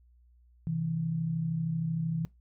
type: tone pair together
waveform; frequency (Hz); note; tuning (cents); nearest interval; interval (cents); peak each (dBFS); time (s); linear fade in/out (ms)
sine; 130.4 / 163.39; C3 / E3; -5 / -15; major third; 390; -36 / -29; 0.67-2.25; 0
effects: noise-tail reverb RT60 0.2 s tail -22 dB re dry + added 60 Hz sine -58 dBFS peak until 2.4 s